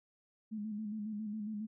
sine tone with vibrato, 212.7 Hz, G#3, 42 cents sharp, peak -37 dBFS, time 0.51-1.67 s, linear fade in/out 20 ms, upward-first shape square, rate 7.3 Hz, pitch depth 46 cents each way, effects none

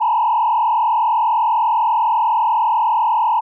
sine tone with frequency modulation, 916 Hz, A#5, 31 cents flat, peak -12 dBFS, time 0-3.41 s, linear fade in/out 20 ms, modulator 40.2 Hz, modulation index 1.7, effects tanh soft clip ceiling -9 dBFS

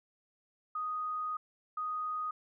sine tone bursts at uneven times, 1244.5 Hz, D#6, in tune, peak -33 dBFS, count 2, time 0.75-1.37 / 1.77-2.31 s, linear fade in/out 5 ms, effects none

